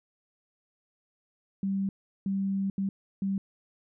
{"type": "tone bursts at uneven times", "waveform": "sine", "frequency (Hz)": 195.1, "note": "G3", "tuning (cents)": -8, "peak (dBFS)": -26, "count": 4, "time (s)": [[1.63, 1.89], [2.26, 2.7], [2.78, 2.89], [3.22, 3.38]], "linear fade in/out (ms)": 2, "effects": []}